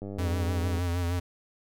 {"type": "click train", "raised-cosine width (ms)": 2, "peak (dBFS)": -25, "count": 77, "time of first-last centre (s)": [0.02, 0.783], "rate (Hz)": 99.6}
{"type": "tone with vibrato", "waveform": "square", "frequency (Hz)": 87.31, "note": "F2", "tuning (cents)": 0, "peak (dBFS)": -27, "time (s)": [0.18, 1.2], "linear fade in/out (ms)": 10, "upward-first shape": "sine", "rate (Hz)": 6.5, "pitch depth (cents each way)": 47}
{"effects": []}